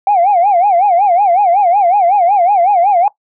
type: tone with vibrato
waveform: sine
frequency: 753 Hz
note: F#5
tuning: 30 cents sharp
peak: -6 dBFS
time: 0.07-3.08 s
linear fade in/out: 2 ms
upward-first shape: sine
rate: 5.4 Hz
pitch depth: 180 cents each way
effects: noise-tail reverb RT60 0.1 s tail -19 dB re dry + tanh soft clip ceiling -3 dBFS